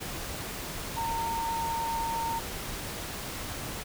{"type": "tone in noise", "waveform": "sine", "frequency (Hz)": 916, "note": "A#5", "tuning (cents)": -31, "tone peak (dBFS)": -29, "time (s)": [0.96, 2.4], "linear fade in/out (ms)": 20, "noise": "pink", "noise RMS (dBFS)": -37, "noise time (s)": [0, 3.84], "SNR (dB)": 5, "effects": []}